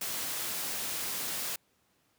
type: noise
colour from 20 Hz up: white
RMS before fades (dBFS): -35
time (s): 0.01-1.56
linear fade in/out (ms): 5
effects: pink hiss -71 dBFS RMS until 2.18 s + high-pass 100 Hz 12 dB/octave